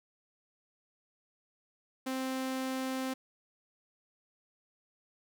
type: tone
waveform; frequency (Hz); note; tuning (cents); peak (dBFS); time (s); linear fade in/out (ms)
sawtooth; 261.7; C4; 0; -29; 2.06-3.14; 10
effects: none